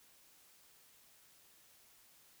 silence, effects white hiss -65 dBFS RMS until 2.4 s

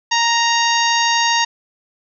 harmonic tone, 932.3 Hz, A#5, in tune, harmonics 1 / 2 / 3 / 4 / 5 / 6 / 7, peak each -17 / -20 / -22 / -23 / -24 / -25 / -25 dBFS, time 0.11-1.45 s, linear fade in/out 10 ms, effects none

